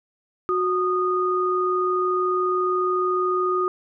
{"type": "tone pair together", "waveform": "sine", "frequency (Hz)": [366.7, 1232.7], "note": ["F#4", "D#6"], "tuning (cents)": [-15, -17], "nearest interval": "octave + major sixth", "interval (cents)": 2098, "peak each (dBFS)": -22, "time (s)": [0.49, 3.68], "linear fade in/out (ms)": 0, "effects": []}